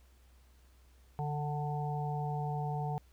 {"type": "harmonic tone with a mistuned harmonic", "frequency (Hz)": 148.3, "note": "D3", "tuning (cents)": 17, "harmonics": [1, 3, 5, 6], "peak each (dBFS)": [-34, -44, -39, -43], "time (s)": [1.19, 2.98], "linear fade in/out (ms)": 0, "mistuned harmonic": 1, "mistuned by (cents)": -20, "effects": ["added 63 Hz sine -59 dBFS peak until 3.12 s", "pink hiss -69 dBFS RMS until 3.12 s"]}